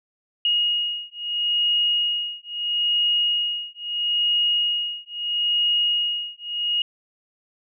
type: beating tone pair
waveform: sine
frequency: 2874 / 2874.76 Hz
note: F7 / F7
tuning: +49 / +49 cents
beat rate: 0.76 Hz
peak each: -23 dBFS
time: 0.45-6.82 s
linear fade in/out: 2 ms
effects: none